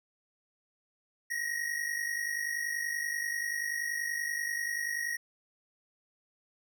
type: tone pair together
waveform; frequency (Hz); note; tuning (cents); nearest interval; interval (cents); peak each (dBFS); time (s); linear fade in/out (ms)
square; 1872 / 1922.4; A#6 / B6; +7 / -47; unison; 46; -34 / -37; 1.3-5.17; 10
effects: none

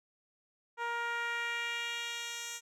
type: tone with band-pass filter sweep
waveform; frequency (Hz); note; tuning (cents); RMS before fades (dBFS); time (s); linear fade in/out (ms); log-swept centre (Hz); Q
10% pulse; 470.5; A#4; +16; -37; 0.77-2.61; 50; 960 to 6400; 1.3
effects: none

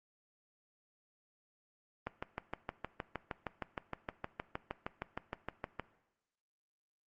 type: click train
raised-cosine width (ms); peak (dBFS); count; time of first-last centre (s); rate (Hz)
0.5; -22; 25; 2.07-5.797; 6.44
effects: noise-tail reverb RT60 0.9 s tail -17 dB re dry + Opus 32 kbps

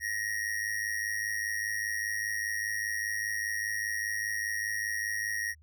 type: tone with amplitude modulation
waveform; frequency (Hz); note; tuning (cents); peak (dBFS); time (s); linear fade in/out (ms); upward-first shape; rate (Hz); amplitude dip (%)
square; 1879; A#6; +13; -28; 0-5.55; 50; sine; 105; 70
effects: added 77 Hz sine -55 dBFS peak until 5.62 s

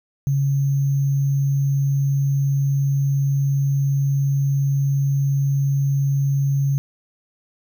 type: tone with sample-and-hold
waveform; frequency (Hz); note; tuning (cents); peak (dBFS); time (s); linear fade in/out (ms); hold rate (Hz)
sine; 138.59; C#3; 0; -16; 0.27-6.78; 0; 6300
effects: none

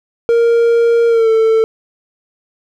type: tone with pitch glide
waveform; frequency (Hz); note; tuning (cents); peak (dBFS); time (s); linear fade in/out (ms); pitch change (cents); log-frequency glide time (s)
triangle; 466.2 to 445.7; A#4 to A4; 0 to +22; -6; 0.29-1.64; 0; -78; 1.08-1.29
effects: none

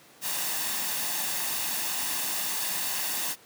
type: noise with comb filter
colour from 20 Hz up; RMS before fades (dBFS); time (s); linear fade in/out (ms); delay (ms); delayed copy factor
white; -30; 0.21-3.36; 50; 1.1; +0.5
effects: pink hiss -54 dBFS RMS until 3.45 s + high-pass 200 Hz 12 dB/octave

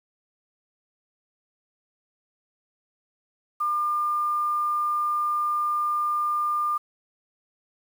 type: tone with quantisation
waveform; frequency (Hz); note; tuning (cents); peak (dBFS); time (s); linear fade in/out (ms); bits
sine; 1200; D6; +37; -22; 3.6-6.78; 10; 8
effects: none

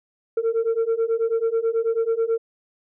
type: beating tone pair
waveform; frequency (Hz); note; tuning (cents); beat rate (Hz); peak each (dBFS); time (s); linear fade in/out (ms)
sine; 450 / 459.2; A4 / A#4; +39 / -26; 9.2; -21 / -20; 0.37-2.38; 5
effects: tanh soft clip ceiling -16 dBFS

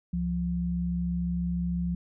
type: tone pair together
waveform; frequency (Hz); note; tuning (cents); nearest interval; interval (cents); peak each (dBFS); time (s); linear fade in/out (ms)
sine; 68.48 / 174.61; C#2 / F3; -20 / 0; octave + major third; 1620; -33 / -27; 0.13-1.95; 5
effects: none

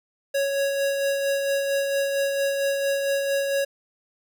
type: tone with tremolo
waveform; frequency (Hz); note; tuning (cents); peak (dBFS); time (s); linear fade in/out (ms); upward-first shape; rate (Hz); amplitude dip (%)
square; 554.4; C#5; 0; -21; 0.34-3.65; 10; sine; 4.4; 35
effects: none

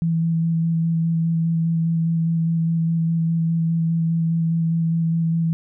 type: tone with vibrato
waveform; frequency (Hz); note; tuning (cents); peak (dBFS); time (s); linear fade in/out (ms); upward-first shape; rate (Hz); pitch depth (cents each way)
sine; 164.81; E3; 0; -17; 0.02-5.53; 0; square; 4.9; 11
effects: none

